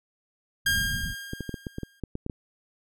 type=low-pass noise; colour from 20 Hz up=pink; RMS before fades=-33 dBFS; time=0.65-1.15 s; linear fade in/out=50 ms; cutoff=230 Hz; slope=48 dB/octave
type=tone with exponential decay; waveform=sawtooth; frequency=1613 Hz; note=G6; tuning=49 cents sharp; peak=-17 dBFS; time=0.66-2 s; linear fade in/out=5 ms; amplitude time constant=290 ms
type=clicks; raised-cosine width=3 ms; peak=-19 dBFS; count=11; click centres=1.334 / 1.407 / 1.493 / 1.542 / 1.668 / 1.784 / 1.833 / 2.037 / 2.154 / 2.264 / 2.298 s
effects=none